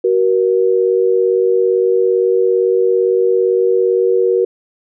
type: tone pair together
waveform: sine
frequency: 376 / 473.7 Hz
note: F#4 / A#4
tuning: +28 / +28 cents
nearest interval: major third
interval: 400 cents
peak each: -13 dBFS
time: 0.04-4.45 s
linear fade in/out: 5 ms
effects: none